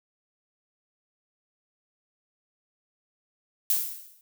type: noise with exponential decay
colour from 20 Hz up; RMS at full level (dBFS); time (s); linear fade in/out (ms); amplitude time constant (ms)
violet; -21; 3.7-4.21; 1; 110
effects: none